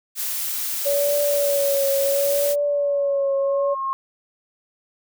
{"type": "noise", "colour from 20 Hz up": "blue", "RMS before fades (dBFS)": -26, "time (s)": [0.15, 2.56], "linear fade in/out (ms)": 50}
{"type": "tone with vibrato", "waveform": "sine", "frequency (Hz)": 565, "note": "C#5", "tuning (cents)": 33, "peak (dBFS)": -18, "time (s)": [0.85, 3.75], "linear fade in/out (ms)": 20, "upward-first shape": "triangle", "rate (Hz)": 0.7, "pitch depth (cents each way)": 48}
{"type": "tone with exponential growth", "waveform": "sine", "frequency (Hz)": 1076, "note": "C6", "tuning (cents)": 48, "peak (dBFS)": -20, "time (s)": [2.5, 3.93], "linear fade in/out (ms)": 0, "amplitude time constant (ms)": 310}
{"effects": []}